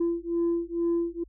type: beating tone pair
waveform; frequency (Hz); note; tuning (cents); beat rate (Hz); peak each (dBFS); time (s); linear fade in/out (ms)
sine; 338.7 / 340.9; E4 / F4; +47 / -42; 2.2; -26 / -26; 0-1.24; 10
effects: tanh soft clip ceiling -20 dBFS + added 50 Hz sine -51 dBFS peak until 1.28 s